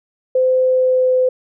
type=tone with pitch glide; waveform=sine; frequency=514 to 510.2 Hz; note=C5 to C5; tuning=-31 to -44 cents; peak=-11 dBFS; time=0.35-1.29 s; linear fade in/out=5 ms; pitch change=-13 cents; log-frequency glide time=0.63-1.14 s; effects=none